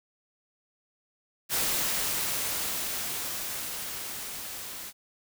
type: noise with level ramp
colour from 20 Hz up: white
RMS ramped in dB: -27 to -40 dBFS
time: 1.49-4.93 s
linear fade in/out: 50 ms
effects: none